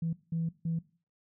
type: tone bursts at uneven times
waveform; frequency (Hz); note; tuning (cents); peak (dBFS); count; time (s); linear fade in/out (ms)
sine; 164.81; E3; 0; -28; 3; 0.02-0.13 / 0.32-0.49 / 0.65-0.79; 5
effects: noise-tail reverb RT60 0.4 s tail -19 dB re dry + tanh soft clip ceiling -24 dBFS